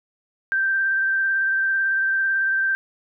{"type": "tone with vibrato", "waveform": "sine", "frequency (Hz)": 1568, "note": "G6", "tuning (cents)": 0, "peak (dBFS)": -18, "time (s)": [0.52, 2.75], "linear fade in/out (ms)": 0, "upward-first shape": "sine", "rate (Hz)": 18, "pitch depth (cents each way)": 17, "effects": []}